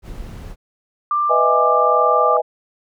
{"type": "noise", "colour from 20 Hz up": "brown", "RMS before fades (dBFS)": -32, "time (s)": [0.02, 0.56], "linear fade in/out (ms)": 50}
{"type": "tone", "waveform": "sine", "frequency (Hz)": 1185, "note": "D6", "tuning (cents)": 15, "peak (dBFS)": -15, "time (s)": [1.11, 2.37], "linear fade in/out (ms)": 2}
{"type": "chord", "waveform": "sine", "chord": "E major seventh", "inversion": "second", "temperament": "just", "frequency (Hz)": [494.4, 618.1, 659.3, 824.1], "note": ["B4", "D#5", "E5", "G#5"], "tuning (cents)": [2, -12, 0, -14], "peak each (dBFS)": [-19, -19, -21, -20], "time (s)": [1.29, 2.42], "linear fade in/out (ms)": 20}
{"effects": []}